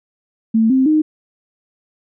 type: tone with pitch steps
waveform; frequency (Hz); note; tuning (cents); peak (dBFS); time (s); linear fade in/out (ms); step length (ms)
sine; 223.3 / 262.5 / 308.6; A3 / C4 / D#4; +26 / +6 / -14; -10; 0.54-1.02; 10; 160
effects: none